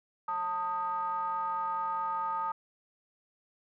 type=ring-modulated tone; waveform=triangle; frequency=174.61 Hz; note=F3; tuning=in tune; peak=-25 dBFS; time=0.28-2.52 s; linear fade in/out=5 ms; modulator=1070 Hz; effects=none